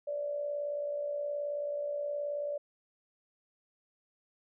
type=tone with amplitude modulation; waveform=sine; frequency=581 Hz; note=D5; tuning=19 cents flat; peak=-30 dBFS; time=0.07-2.58 s; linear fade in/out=10 ms; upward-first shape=sine; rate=58.8 Hz; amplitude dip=50%; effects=none